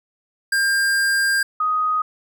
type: tone pair in turn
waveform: square / sine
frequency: 1600 / 1249.9 Hz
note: G6 / D#6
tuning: +35 / +7 cents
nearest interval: major third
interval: 428 cents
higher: first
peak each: -17 dBFS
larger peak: neither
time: 0.52-1.43 / 1.6-2.02 s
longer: first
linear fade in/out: 5 ms
effects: none